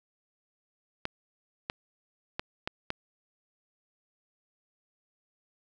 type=clicks; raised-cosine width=0.3 ms; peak=-15 dBFS; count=5; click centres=1.054 / 1.699 / 2.395 / 2.675 / 2.904 s; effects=none